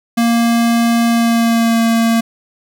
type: tone with pitch glide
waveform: square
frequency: 233.1 to 228.7 Hz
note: A#3 to A#3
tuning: 0 to -33 cents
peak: -11 dBFS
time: 0.17-2.21 s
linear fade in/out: 10 ms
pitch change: -33 cents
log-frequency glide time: 1.08-1.82 s
effects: none

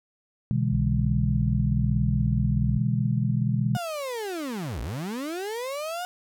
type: chord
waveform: sine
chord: E dominant seventh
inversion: second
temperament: just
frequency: 123.61 / 148.33 / 164.81 / 206 Hz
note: B2 / D3 / E3 / G#3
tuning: +2 / +18 / 0 / -14 cents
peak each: -24 / -29 / -30 / -28 dBFS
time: 0.51-3.77 s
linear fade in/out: 0 ms
type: tone with vibrato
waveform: sine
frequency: 63.5 Hz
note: B1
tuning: 49 cents sharp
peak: -27 dBFS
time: 0.71-2.79 s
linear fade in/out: 20 ms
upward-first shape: sine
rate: 15 Hz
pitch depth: 85 cents each way
type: linear two-way sweep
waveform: 35% pulse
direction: down then up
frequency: 731 to 50.5 to 731 Hz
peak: -28 dBFS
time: 3.75-6.05 s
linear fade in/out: 0 ms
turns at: 4.81 s
effects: none

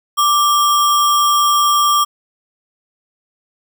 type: tone with sample-and-hold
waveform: sine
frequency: 1174.7 Hz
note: D6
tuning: in tune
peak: -10 dBFS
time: 0.17-2.05 s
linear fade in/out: 20 ms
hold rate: 4410 Hz
effects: none

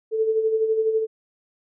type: tone with tremolo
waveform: sine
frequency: 441.2 Hz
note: A4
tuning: 5 cents sharp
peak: -16 dBFS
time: 0.11-1.07 s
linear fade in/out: 50 ms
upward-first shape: sine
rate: 12 Hz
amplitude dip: 55%
effects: none

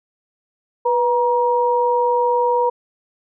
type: tone pair together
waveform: sine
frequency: 490.7 / 948 Hz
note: B4 / A#5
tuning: -11 / +29 cents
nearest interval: major seventh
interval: 1140 cents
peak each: -17 dBFS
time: 0.85-2.7 s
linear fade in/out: 10 ms
effects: none

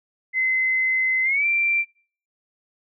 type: tone with pitch glide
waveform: sine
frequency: 2051 to 2356 Hz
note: C7 to D7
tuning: -35 to +5 cents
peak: -18 dBFS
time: 0.33-1.85 s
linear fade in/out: 50 ms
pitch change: +240 cents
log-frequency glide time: 1.23-1.46 s
effects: noise-tail reverb RT60 0.5 s tail -24 dB re dry

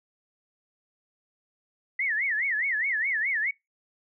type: tone with vibrato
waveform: sine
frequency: 1946 Hz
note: B6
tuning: 26 cents flat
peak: -24 dBFS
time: 1.99-3.51 s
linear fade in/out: 5 ms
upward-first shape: sine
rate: 4.8 Hz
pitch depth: 240 cents each way
effects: noise-tail reverb RT60 0.2 s tail -24 dB re dry

